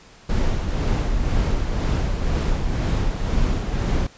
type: noise with tremolo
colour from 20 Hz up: brown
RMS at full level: -19 dBFS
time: 0.29-4.07 s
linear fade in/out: 5 ms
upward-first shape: sine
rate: 2 Hz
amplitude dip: 40%
effects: pink hiss -48 dBFS RMS until 4.17 s + resampled to 16000 Hz